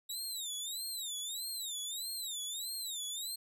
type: tone with vibrato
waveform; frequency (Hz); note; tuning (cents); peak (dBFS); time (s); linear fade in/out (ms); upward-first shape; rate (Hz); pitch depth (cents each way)
20% pulse; 3785; A#7; +26; -32; 0.09-3.36; 10; sine; 1.6; 190
effects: none